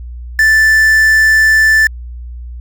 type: tone with quantisation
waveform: triangle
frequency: 1760 Hz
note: A6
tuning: in tune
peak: -4 dBFS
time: 0.39-1.87 s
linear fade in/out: 2 ms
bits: 4
effects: added 60 Hz sine -24 dBFS peak until 2.6 s